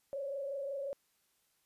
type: tone with frequency modulation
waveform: sine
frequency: 554.4 Hz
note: C#5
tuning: in tune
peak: -36 dBFS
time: 0.13-0.93 s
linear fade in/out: 0 ms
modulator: 25.5 Hz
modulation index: 0.84
effects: white hiss -75 dBFS RMS until 1.65 s + resampled to 32000 Hz